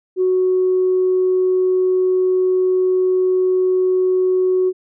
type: tone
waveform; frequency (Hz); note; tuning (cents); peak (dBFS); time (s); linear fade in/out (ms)
sine; 370; F#4; 0; -12; 0.16-4.73; 50
effects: tanh soft clip ceiling -8 dBFS